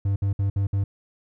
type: tone bursts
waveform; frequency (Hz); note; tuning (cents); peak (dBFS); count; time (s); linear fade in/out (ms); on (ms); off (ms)
triangle; 99; G2; +18; -18; 5; 0.05-0.84; 5; 110; 60
effects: none